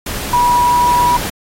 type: tone in noise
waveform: sine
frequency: 972 Hz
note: B5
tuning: 28 cents flat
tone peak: -9 dBFS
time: 0.33-1.17 s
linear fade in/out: 5 ms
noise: pink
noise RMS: -22 dBFS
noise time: 0.06-1.3 s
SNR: +10 dB
effects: AAC 48 kbps